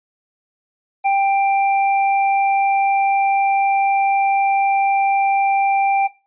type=tone; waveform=square; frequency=788 Hz; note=G5; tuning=9 cents sharp; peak=-14 dBFS; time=1.04-6.08 s; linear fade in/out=20 ms; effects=noise-tail reverb RT60 0.3 s tail -18 dB re dry + resampled to 8000 Hz